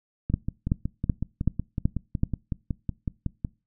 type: two click trains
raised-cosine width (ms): 5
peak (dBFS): -9 / -15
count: 6 / 18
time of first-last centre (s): 0.34-2.234 / 0.3-3.448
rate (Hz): 2.64 / 5.4
effects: noise-tail reverb RT60 0.3 s tail -23 dB re dry